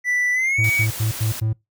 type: tone with pitch glide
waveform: triangle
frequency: 1975.5 to 2256 Hz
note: B6 to C#7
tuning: 0 to +30 cents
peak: -16 dBFS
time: 0.04-0.87 s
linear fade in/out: 50 ms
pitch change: +230 cents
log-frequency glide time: 0.33-0.61 s
type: tone bursts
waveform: triangle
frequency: 110 Hz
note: A2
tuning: in tune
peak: -16 dBFS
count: 5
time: 0.58-1.532 s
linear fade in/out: 10 ms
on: 120 ms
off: 88 ms
type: noise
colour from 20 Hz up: white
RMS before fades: -31 dBFS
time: 0.64-1.4 s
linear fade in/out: 2 ms
effects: noise-tail reverb RT60 0.2 s tail -24 dB re dry